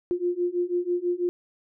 sine beating tone pair, 350 / 356.1 Hz, F4 / F4, +4 / +34 cents, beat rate 6.1 Hz, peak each -27 / -26 dBFS, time 0.11-1.29 s, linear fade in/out 0 ms, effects none

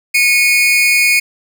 40% pulse tone pair together, 2192 / 2462 Hz, C#7 / D#7, -20 / -19 cents, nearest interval major second, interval 201 cents, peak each -11 dBFS, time 0.14-1.2 s, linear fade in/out 10 ms, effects none

